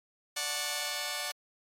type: chord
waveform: 5% pulse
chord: D major seventh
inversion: none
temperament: just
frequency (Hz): 587.3 / 734.2 / 881 / 1101.2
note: D5 / F#5 / A5 / C#6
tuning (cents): 0 / -14 / +2 / -12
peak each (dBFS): -26 / -26 / -30 / -30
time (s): 0.36-1.32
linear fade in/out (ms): 10
effects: AAC 48 kbps